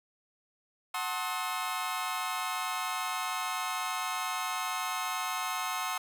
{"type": "chord", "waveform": "sawtooth", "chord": "F# diminished seventh", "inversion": "none", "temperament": "just", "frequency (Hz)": [740, 888, 1065.6, 1278.7], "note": ["F#5", "A5", "C6", "Eb6"], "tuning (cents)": [0, 16, 31, 47], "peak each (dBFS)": [-34, -36, -32, -33], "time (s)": [0.94, 5.98], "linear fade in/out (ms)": 5, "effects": []}